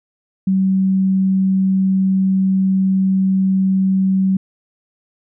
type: tone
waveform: sine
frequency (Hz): 190.6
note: G3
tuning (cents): -48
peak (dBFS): -12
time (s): 0.47-4.37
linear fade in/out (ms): 5
effects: none